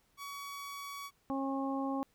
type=tone; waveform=sawtooth; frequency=1129 Hz; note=C#6; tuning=31 cents sharp; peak=-38 dBFS; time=0.17-1.11 s; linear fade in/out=50 ms
type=harmonic tone; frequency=271.4 Hz; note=C#4; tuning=36 cents flat; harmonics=1 / 2 / 3 / 4; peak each=-34 / -41 / -40 / -42 dBFS; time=1.3-2.03 s; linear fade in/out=0 ms
effects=pink hiss -72 dBFS RMS until 2.14 s